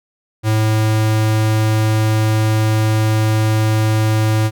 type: tone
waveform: square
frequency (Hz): 109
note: A2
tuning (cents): -16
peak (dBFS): -13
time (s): 0.43-4.51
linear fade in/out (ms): 50
effects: none